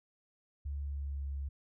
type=tone with pitch glide; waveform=sine; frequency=71 to 69.5 Hz; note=C#2 to C#2; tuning=+42 to +5 cents; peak=-35 dBFS; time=0.65-1.49 s; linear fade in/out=10 ms; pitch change=-37 cents; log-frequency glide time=0.82-1.28 s; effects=none